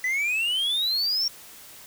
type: exponential sweep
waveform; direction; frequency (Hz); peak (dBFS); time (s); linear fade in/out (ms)
triangle; up; 1975.5 to 5588; -21; 0.04-1.28; 2
effects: white hiss -46 dBFS RMS until 1.86 s